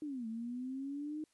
sine linear two-way sweep, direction down then up, 311.1 to 220 to 311.1 Hz, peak -38 dBFS, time 0.02-1.24 s, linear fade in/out 2 ms, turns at 0.27 s, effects white hiss -75 dBFS RMS until 1.33 s + resampled to 24000 Hz

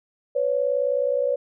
sine tone pair together, 503 / 562.6 Hz, B4 / C#5, +32 / +26 cents, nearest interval major second, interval 194 cents, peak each -23 / -22 dBFS, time 0.35-1.36 s, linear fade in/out 10 ms, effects none

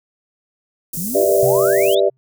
white band-stop noise, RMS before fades -26 dBFS, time 0.93-1.95 s, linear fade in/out 5 ms, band 410 to 6600 Hz, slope 24 dB/octave
sine exponential sweep, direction up, 155.6 to 3909 Hz, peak -24 dBFS, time 0.97-2 s, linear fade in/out 5 ms
sine chord, E minor seventh, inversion first, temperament equal with one note detuned, 392 / 493.9 / 593.5 / 659.3 Hz, G4 / B4 / D5 / E5, 0 / 0 / +18 / 0 cents, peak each -16 / -20 / -16 / -20 dBFS, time 1.14-2.1 s, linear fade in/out 20 ms
triangle tone with exponential decay, 130.81 Hz, C3, in tune, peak -18 dBFS, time 1.43-2.17 s, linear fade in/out 0 ms, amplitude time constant 160 ms
effects none

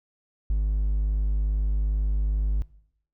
triangle tone, 51.2 Hz, G#1, 24 cents flat, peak -18 dBFS, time 0.5-2.62 s, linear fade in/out 0 ms, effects noise-tail reverb RT60 0.7 s tail -21 dB re dry + tanh soft clip ceiling -14 dBFS

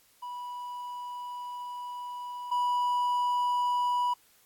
triangle tone pair in turn, 980 / 980 Hz, B5 / B5, -14 / -14 cents, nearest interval unison, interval 0 cents, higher neither, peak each -34 / -23 dBFS, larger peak second, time 0.22-2.51 / 2.51-4.14 s, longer first, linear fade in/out 10 ms, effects white hiss -63 dBFS RMS until 4.45 s + AAC 64 kbps

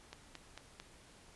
click train, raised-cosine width 0.2 ms, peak -29 dBFS, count 4, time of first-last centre 0.13-0.8 s, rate 4.48 Hz, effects pink hiss -60 dBFS RMS until 1.35 s + resampled to 24000 Hz

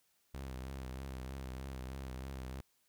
sawtooth tone with vibrato, 65.6 Hz, C2, 5 cents sharp, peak -38 dBFS, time 0.34-2.61 s, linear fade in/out 0 ms, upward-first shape triangle, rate 3.2 Hz, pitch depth 66 cents each way, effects white hiss -75 dBFS RMS until 2.88 s

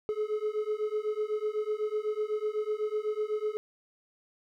triangle beating tone pair, 422.5 / 430.5 Hz, G#4 / A4, +30 / -38 cents, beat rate 8 Hz, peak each -30 dBFS, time 0.09-3.57 s, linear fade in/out 0 ms, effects none

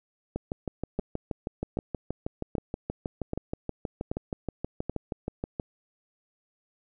two click trains, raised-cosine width 2 ms, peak -17 / -16 dBFS, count 34 / 6, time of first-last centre 0.36-5.598 / 0.99-4.896 s, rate 6.3 / 1.28 Hz, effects none

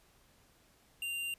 square tone, 2783 Hz, F7, 7 cents flat, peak -36 dBFS, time 1.02-1.34 s, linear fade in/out 2 ms, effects pink hiss -66 dBFS RMS until 1.38 s + resampled to 32000 Hz

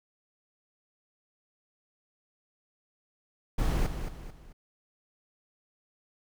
brown noise with echo, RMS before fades -26 dBFS, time 3.58-3.87 s, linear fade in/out 10 ms, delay 220 ms, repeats 3, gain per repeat -8 dB, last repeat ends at 4.53 s, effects none

